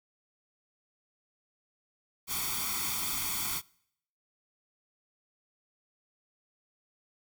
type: noise with comb filter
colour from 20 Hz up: white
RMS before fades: -33 dBFS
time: 2.27-3.62 s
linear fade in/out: 50 ms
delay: 0.88 ms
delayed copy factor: +0.85
effects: noise-tail reverb RT60 0.7 s tail -24 dB re dry